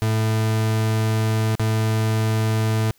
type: tone with dropouts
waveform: 40% pulse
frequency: 110 Hz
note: A2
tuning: in tune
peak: -17 dBFS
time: 0.02-2.91 s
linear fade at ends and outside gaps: 0 ms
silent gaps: 1.553-1.596 s
effects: white hiss -59 dBFS RMS until 2.98 s